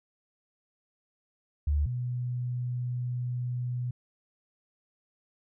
sine tone pair in turn, 73.42 / 123.48 Hz, D2 / B2, 0 / 0 cents, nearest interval major sixth, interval 900 cents, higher second, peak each -23 / -29 dBFS, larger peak first, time 1.67-1.86 / 1.86-3.91 s, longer second, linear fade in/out 5 ms, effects none

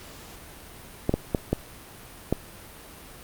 clicks, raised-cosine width 2 ms, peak -8 dBFS, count 5, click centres 1.094 / 1.14 / 1.348 / 1.53 / 2.326 s, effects pink hiss -45 dBFS RMS until 3.23 s + Opus 48 kbps

